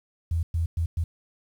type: tone bursts at uneven times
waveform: sine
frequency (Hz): 83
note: E2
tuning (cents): +12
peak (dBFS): -22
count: 4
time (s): 0.31-0.43 / 0.54-0.66 / 0.77-0.86 / 0.97-1.04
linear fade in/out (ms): 5
effects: 9-bit